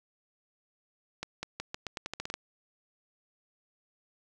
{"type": "accelerating click train", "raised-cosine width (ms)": 0.2, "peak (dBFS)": -18, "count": 12, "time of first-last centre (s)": [1.23, 2.34], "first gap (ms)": 200, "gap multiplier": 0.85, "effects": []}